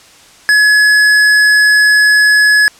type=tone; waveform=square; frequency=1695 Hz; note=G#6; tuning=35 cents sharp; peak=-6 dBFS; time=0.49-2.68 s; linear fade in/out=0 ms; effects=white hiss -41 dBFS RMS until 2.79 s + low-pass 8000 Hz 12 dB/octave